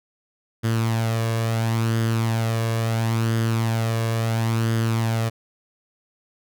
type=tone with flanger; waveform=sawtooth; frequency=113.5 Hz; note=A#2; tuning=46 cents flat; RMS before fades=-22 dBFS; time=0.63-5.3 s; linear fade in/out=20 ms; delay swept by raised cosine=0.61 to 1.81 ms; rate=0.73 Hz; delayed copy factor=+0.5; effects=none